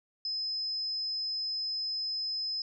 sine tone, 5100 Hz, D#8, 42 cents sharp, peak -31 dBFS, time 0.25-2.62 s, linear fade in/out 2 ms, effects none

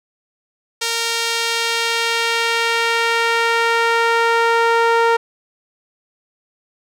sawtooth tone with band-pass filter sweep, 461.9 Hz, A#4, 16 cents flat, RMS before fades -17 dBFS, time 0.81-5.17 s, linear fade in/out 10 ms, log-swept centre 5100 to 990 Hz, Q 0.86, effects none

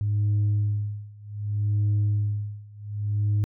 sine tone with tremolo, 103.83 Hz, G#2, in tune, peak -17 dBFS, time 0.01-3.44 s, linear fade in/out 0 ms, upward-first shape sine, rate 0.65 Hz, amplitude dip 95%, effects tanh soft clip ceiling -18 dBFS

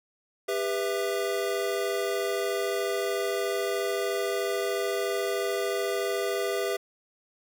square chord, E minor, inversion first, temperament equal with one note detuned, 400.2 / 493.9 / 659.3 Hz, G4 / B4 / E5, +36 / 0 / 0 cents, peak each -30 / -33 / -33 dBFS, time 0.48-6.77 s, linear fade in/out 10 ms, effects none

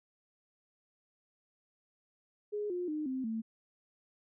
sine tone with pitch steps, 416.6 / 356.4 / 305 / 260.9 / 223.3 Hz, G#4 / F4 / D#4 / C4 / A3, +5 / +35 / -34 / -5 / +26 cents, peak -33 dBFS, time 2.52-3.42 s, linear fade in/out 20 ms, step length 180 ms, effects none

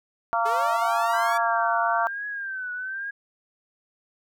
harmonic tone, 230 Hz, A#3, 23 cents flat, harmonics 3 / 4 / 5 / 6, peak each -25 / -26 / -27 / -28 dBFS, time 0.33-2.07 s, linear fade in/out 0 ms
sawtooth linear sweep, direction up, 415.3 to 1165 Hz, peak -27 dBFS, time 0.45-1.38 s, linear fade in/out 10 ms
sine tone with vibrato, 1568 Hz, G6, in tune, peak -29 dBFS, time 1.13-3.11 s, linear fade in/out 10 ms, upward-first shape triangle, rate 1.1 Hz, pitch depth 120 cents each way
effects none

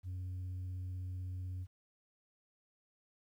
sine tone, 91.6 Hz, F#2, 17 cents flat, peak -36 dBFS, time 0.03-1.67 s, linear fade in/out 50 ms, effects tanh soft clip ceiling -38 dBFS + 12-bit

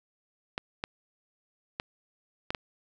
clicks, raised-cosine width 0.3 ms, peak -15 dBFS, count 5, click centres 0.579 / 0.839 / 1.799 / 2.505 / 2.548 s, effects none

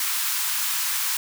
white high-pass noise, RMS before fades -25 dBFS, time 0-1.17 s, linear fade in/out 2 ms, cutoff 900 Hz, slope 48 dB/octave, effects none

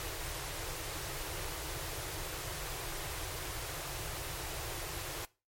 pink band-stop noise, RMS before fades -40 dBFS, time 0-5.25 s, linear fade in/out 0 ms, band 160 to 300 Hz, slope 96 dB/octave, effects noise-tail reverb RT60 0.3 s tail -21 dB re dry + MP3 64 kbps

